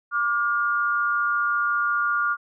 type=tone pair together; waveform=sine; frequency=1174.7 / 1420.1 Hz; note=D6 / F6; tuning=0 / +29 cents; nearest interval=minor third; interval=329 cents; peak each=-24 / -22 dBFS; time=0.11-2.37 s; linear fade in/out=50 ms; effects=none